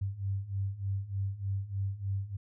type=beating tone pair; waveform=sine; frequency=96.2 / 99.5 Hz; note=G2 / G2; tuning=-32 / +26 cents; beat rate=3.3 Hz; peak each=-36 / -33 dBFS; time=0.01-2.37 s; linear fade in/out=10 ms; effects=none